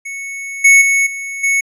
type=tone with level steps; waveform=square; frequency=2210 Hz; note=C#7; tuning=6 cents flat; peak=-24 / -5 / -11 / -23 / -12 dBFS; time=0.05-1.61 s; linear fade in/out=10 ms; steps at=0.64 / 0.81 / 1.06 / 1.43 s; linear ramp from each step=10 ms; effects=low-pass 12000 Hz 12 dB/octave